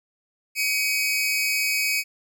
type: tone pair together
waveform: sawtooth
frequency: 2264 / 2527 Hz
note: C#7 / D#7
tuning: +36 / +26 cents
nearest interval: major second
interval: 190 cents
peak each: -21 dBFS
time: 0.55-2.04 s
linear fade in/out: 50 ms
effects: none